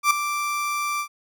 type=tone with ADSR envelope; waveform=30% pulse; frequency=1174.7 Hz; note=D6; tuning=in tune; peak=-10 dBFS; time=0.03-1.08 s; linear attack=77 ms; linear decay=4 ms; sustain=-11 dB; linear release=81 ms; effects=none